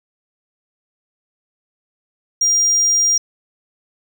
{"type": "tone", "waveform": "triangle", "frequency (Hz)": 5700, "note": "F8", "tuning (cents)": 34, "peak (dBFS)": -11, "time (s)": [2.41, 3.18], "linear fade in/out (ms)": 5, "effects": []}